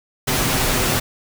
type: noise with comb filter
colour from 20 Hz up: pink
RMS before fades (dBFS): -19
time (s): 0.27-1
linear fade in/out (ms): 10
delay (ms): 7.8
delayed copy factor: +0.5
effects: none